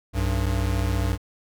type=tone pair together; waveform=square; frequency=61.8 / 96.47 Hz; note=B1 / G2; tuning=+2 / -27 cents; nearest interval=minor sixth; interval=771 cents; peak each=-25 dBFS; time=0.13-1.18 s; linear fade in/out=50 ms; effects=none